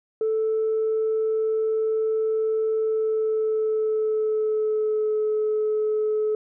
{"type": "tone with pitch glide", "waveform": "sine", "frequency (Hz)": [439.5, 429], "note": ["A4", "A4"], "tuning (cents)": [-2, -44], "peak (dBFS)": -19, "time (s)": [0.21, 6.35], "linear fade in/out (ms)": 2, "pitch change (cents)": -42, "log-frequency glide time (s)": [2.78, 5.15], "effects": ["tanh soft clip ceiling -17 dBFS"]}